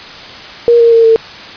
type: tone with pitch steps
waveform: sine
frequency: 472 / 464.7 / 457.5 / 450.4 Hz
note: A#4 / A#4 / A#4 / A4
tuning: +22 / -5 / -32 / +40 cents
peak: -3 dBFS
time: 0.68-1.16 s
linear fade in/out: 0 ms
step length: 120 ms
effects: white hiss -29 dBFS RMS until 1.56 s + resampled to 11025 Hz